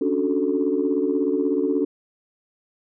sine chord, D major seventh, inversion third, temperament equal, 277.2 / 293.7 / 370 / 440 Hz, C#4 / D4 / F#4 / A4, 0 / 0 / 0 / 0 cents, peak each -24 dBFS, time 0.01-1.85 s, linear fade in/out 5 ms, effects tanh soft clip ceiling -10 dBFS

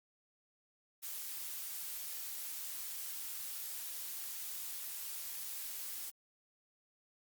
blue noise, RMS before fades -43 dBFS, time 1.02-6.11 s, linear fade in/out 20 ms, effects Opus 48 kbps

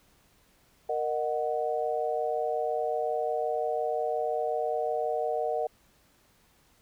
sine chord, D# minor, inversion second, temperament equal with one note detuned, 466.2 / 614.4 / 740 Hz, A#4 / D#5 / F#5, 0 / -22 / 0 cents, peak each -31 dBFS, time 0.89-5.67 s, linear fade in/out 5 ms, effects pink hiss -64 dBFS RMS until 6.81 s

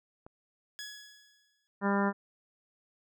click, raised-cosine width 1 ms, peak -34 dBFS, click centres 0.265 s
15% pulse tone with exponential decay, 1683 Hz, G#6, 23 cents sharp, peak -32 dBFS, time 0.79-1.67 s, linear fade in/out 0 ms, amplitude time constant 190 ms
harmonic tone, 199.7 Hz, G3, 32 cents sharp, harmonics 1 / 2 / 3 / 4 / 5 / 6 / 7 / 8 / 9, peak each -28 / -34 / -36 / -37 / -34 / -40 / -37 / -42 / -40 dBFS, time 1.81-2.13 s, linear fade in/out 50 ms
effects none

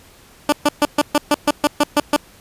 15% pulse tone bursts, 293.9 Hz, D4, 1 cent sharp, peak -5 dBFS, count 11, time 0.49-2.164 s, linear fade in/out 2 ms, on 34 ms, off 130 ms, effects pink hiss -47 dBFS RMS until 2.4 s + resampled to 32000 Hz

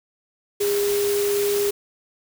sine tone in noise, 407.4 Hz, G#4, 33 cents flat, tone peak -19 dBFS, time 0.6-1.71 s, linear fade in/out 10 ms, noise white, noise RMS -29 dBFS, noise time 0.6-1.71 s, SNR +7 dB, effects none

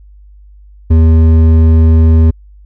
sine tone with hard clipping, 80.6 Hz, E2, 38 cents flat, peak -5 dBFS, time 0.9-2.31 s, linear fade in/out 10 ms, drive 9 dB, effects added 50 Hz sine -35 dBFS peak until 2.65 s

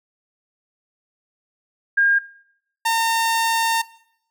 sine / sawtooth tone pair in turn, 1615 / 910.8 Hz, G#6 / A#5, -49 / -40 cents, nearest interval minor seventh, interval 991 cents, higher first, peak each -13 dBFS, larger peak neither, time 1.97-2.19 / 2.85-3.82 s, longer second, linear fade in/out 10 ms, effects noise-tail reverb RT60 0.7 s tail -20 dB re dry

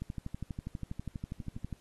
click train, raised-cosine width 5 ms, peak -25 dBFS, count 22, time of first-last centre 0.02-1.727 s, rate 12.3 Hz, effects pink hiss -66 dBFS RMS until 1.8 s + AAC 32 kbps

